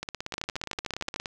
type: two click trains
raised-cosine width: 0.2 ms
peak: -16 / -14 dBFS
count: 22 / 12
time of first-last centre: 0.03-1.258 / 0.34-1.161 s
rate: 17.1 / 13.4 Hz
effects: none